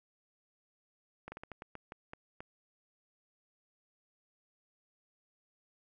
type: slowing click train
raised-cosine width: 0.5 ms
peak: -29 dBFS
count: 10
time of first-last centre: 1.28-2.405 s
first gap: 40 ms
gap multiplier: 1.27
effects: none